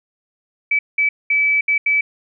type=tone bursts at uneven times; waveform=sine; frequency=2300 Hz; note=D7; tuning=37 cents flat; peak=-13 dBFS; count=5; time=0.71-0.79 / 0.98-1.09 / 1.3-1.61 / 1.68-1.78 / 1.86-2.01 s; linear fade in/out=5 ms; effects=none